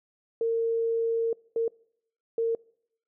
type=tone bursts at uneven times; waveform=sine; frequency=457.6 Hz; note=A#4; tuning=32 cents flat; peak=-23 dBFS; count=3; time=0.41-1.33 / 1.56-1.68 / 2.38-2.55 s; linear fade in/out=2 ms; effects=noise-tail reverb RT60 0.7 s tail -25 dB re dry